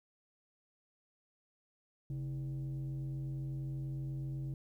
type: tone with frequency modulation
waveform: sine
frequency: 136.1 Hz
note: C#3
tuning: 31 cents flat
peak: -35 dBFS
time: 2.1-4.54 s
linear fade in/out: 2 ms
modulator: 184 Hz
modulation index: 0.44
effects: tanh soft clip ceiling -34 dBFS + 12-bit